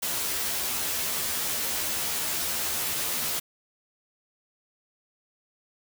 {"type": "noise with comb filter", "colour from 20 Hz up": "white", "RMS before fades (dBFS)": -29, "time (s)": [0.02, 3.4], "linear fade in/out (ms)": 10, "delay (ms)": 13, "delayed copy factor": 1, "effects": []}